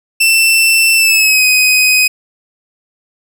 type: tone with pitch glide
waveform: sawtooth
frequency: 2675 to 2510 Hz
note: E7 to D#7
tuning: +25 to +15 cents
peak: -4 dBFS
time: 0.2-2.08 s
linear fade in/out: 10 ms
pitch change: -110 cents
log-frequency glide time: 0.96-1.44 s
effects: none